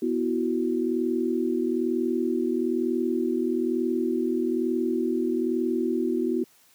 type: chord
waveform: sine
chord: B suspended fourth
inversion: none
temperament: just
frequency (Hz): 246.9 / 329.3 / 370.4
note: B3 / E4 / F#4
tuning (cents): 0 / -2 / +2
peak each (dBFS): -27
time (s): 0.02-6.44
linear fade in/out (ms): 5
effects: white hiss -59 dBFS RMS until 6.74 s + high-pass 100 Hz 12 dB/octave